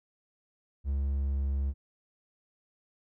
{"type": "tone with pitch glide", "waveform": "triangle", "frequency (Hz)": [69.3, 68.86], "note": ["C#2", "C#2"], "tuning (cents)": [0, -11], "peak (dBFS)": -25, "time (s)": [0.84, 1.74], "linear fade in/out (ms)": 50, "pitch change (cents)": -11, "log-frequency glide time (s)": [1.14, 1.32], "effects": []}